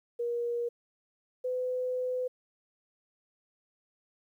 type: tone pair in turn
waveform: sine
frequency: 475.3 / 504.8 Hz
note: A#4 / B4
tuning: +34 / +38 cents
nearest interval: minor second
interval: 104 cents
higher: second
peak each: -29 / -29 dBFS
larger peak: neither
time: 0.19-0.69 / 1.44-2.28 s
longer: second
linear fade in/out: 10 ms
effects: 11-bit